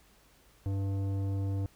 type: tone with tanh clipping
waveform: sine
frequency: 98 Hz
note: G2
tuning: in tune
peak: -31 dBFS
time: 0.66-1.66 s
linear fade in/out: 0 ms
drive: 13 dB
effects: added 50 Hz sine -66 dBFS peak until 1.75 s + pink hiss -63 dBFS RMS until 1.75 s